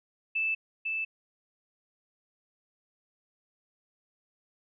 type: tone with echo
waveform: sine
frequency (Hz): 2635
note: E7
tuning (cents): -1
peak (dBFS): -26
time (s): 0.35-0.55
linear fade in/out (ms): 10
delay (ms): 500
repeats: 1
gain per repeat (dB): -3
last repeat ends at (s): 1.05
effects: none